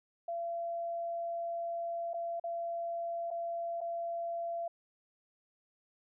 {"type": "tone with dropouts", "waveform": "sine", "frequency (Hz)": 680, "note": "F5", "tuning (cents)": -46, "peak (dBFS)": -34, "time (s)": [0.28, 4.68], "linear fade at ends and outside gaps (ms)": 5, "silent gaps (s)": [[2.134, 2.141], [2.398, 2.439], [3.305, 3.311], [3.807, 3.813]], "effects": []}